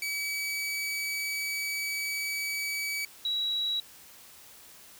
sawtooth / sine tone pair in turn, 2283 / 3888 Hz, D7 / B7, -50 / -28 cents, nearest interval major sixth, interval 922 cents, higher second, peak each -27 dBFS, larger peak neither, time 0.02-3.05 / 3.25-3.8 s, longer first, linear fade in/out 2 ms, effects white hiss -52 dBFS RMS until 4.99 s

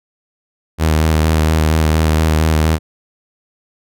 sawtooth tone with vibrato, 78.7 Hz, D#2, 20 cents sharp, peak -7 dBFS, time 0.78-2.79 s, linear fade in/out 50 ms, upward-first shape square, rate 4.3 Hz, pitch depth 19 cents each way, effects none

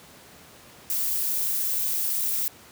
violet noise, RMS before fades -26 dBFS, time 0.9-2.48 s, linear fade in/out 0 ms, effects pink hiss -49 dBFS RMS until 2.71 s + high-pass 100 Hz 12 dB/octave

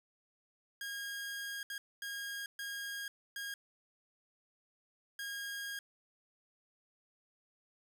sawtooth tone bursts at uneven times, 1629 Hz, G#6, 34 cents flat, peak -36 dBFS, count 6, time 0.81-1.63 / 1.7-1.78 / 2.02-2.46 / 2.59-3.08 / 3.36-3.54 / 5.19-5.79 s, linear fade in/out 2 ms, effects none

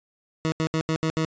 20% pulse tone bursts at uneven times, 159.5 Hz, D#3, 43 cents sharp, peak -17 dBFS, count 6, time 0.45-0.52 / 0.6-0.67 / 0.74-0.81 / 0.89-0.96 / 1.03-1.1 / 1.17-1.25 s, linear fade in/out 0 ms, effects resampled to 16000 Hz

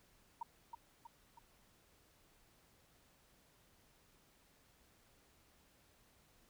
sine tone with echo, 932.3 Hz, A#5, in tune, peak -39 dBFS, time 0.41-0.43 s, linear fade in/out 5 ms, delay 320 ms, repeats 3, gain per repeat -5 dB, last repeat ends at 1.39 s, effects pink hiss -70 dBFS RMS until 6.49 s

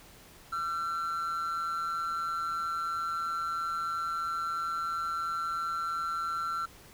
triangle tone with amplitude modulation, 1355 Hz, E6, 47 cents sharp, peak -26 dBFS, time 0.52-6.66 s, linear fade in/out 10 ms, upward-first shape sine, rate 163 Hz, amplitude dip 55%, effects pink hiss -54 dBFS RMS until 6.93 s

